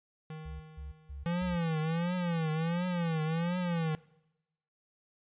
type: tone with exponential decay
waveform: square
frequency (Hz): 156.6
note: D#3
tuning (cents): +11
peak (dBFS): -40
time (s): 0.3-1.87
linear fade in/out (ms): 2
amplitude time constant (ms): 340
type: tone bursts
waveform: sine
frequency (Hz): 69.7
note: C#2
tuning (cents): +10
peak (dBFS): -40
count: 4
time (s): 0.45-1.56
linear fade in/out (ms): 10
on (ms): 150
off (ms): 170
type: tone with vibrato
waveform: square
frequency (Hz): 168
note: E3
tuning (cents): +33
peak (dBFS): -30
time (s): 1.26-3.95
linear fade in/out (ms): 0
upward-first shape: triangle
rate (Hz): 1.4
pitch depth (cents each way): 150
effects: noise-tail reverb RT60 0.9 s tail -22 dB re dry + resampled to 8000 Hz

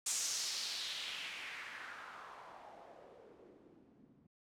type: noise with low-pass filter sweep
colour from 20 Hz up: blue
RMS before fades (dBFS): -45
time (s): 0.06-4.27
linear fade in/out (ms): 5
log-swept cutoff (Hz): 7600 to 200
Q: 2.4
effects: none

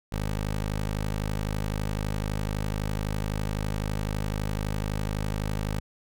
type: tone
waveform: 15% pulse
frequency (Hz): 51.91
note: G#1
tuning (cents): 0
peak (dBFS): -21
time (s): 0.12-5.8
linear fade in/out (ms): 5
effects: none

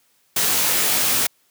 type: noise with comb filter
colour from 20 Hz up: white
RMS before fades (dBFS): -19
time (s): 0.36-1.27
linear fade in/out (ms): 5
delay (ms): 19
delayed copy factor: +0.9
effects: white hiss -62 dBFS RMS until 1.5 s + high-pass 100 Hz 12 dB/octave

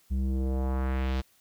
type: tone with low-pass filter sweep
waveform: square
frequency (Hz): 65.41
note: C2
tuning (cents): 0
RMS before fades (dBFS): -28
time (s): 0.1-1.22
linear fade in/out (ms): 20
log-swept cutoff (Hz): 150 to 4700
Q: 1.4
effects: white hiss -64 dBFS RMS until 1.4 s

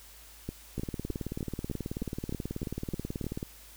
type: two click trains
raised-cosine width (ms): 3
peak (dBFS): -21 / -21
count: 10 / 50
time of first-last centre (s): 0.49-3.242 / 0.78-3.429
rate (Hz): 3.27 / 18.5
effects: added 53 Hz sine -55 dBFS peak until 3.76 s + white hiss -53 dBFS RMS until 3.76 s

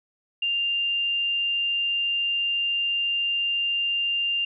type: tone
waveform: sine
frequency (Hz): 2794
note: F7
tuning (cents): 0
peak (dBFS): -22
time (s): 0.42-4.45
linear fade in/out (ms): 5
effects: none

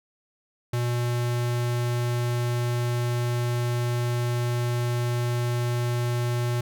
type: tone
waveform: square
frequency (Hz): 120.8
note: B2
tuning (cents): -38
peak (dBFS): -24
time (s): 0.73-6.61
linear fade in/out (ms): 5
effects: none

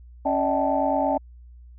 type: tone cluster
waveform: sine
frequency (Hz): 276.2 / 589 / 638 / 775 / 874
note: C#4 / D5 / D#5 / G5 / A5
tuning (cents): -6 / +5 / +43 / -20 / -12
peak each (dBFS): -26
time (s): 0.25-1.18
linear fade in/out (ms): 10
effects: tanh soft clip ceiling -8 dBFS + added 60 Hz sine -43 dBFS peak until 1.78 s

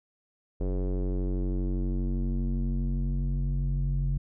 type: tone with low-pass filter sweep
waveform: square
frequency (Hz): 46.25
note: F#1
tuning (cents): 0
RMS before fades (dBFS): -28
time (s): 0.6-4.18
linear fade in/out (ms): 10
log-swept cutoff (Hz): 460 to 140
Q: 2.4
effects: none

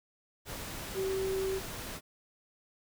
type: tone in noise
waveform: sine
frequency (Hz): 383.1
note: G4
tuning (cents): -40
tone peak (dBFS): -30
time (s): 0.94-1.61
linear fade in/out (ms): 50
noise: pink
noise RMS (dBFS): -41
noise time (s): 0.45-2.01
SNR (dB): +8
effects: none

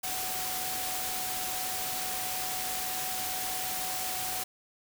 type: tone in noise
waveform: sine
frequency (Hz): 745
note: F#5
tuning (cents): +12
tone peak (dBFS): -39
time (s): 0.03-4.44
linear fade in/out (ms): 10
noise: white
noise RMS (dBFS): -34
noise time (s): 0.03-4.44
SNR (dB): -8
effects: none

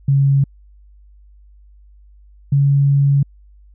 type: tone pair in turn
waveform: sine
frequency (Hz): 138.3 / 140.23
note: C#3 / C#3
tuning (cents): -4 / +20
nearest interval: unison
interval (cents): 24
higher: second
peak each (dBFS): -10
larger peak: neither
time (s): 0.08-0.44 / 2.52-3.23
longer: second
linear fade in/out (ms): 5
effects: added 50 Hz sine -43 dBFS peak until 3.74 s

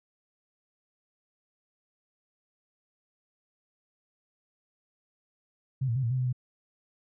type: tone with pitch steps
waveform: sine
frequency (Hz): 132.1 / 115.2 / 132.7 / 115.5 / 129.5 / 126.9 / 125.2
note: C3 / A#2 / C3 / A#2 / C3 / B2 / B2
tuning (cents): +17 / -20 / +25 / -16 / -17 / +47 / +24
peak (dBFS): -25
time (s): 5.81-6.328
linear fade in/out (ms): 10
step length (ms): 74
effects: none

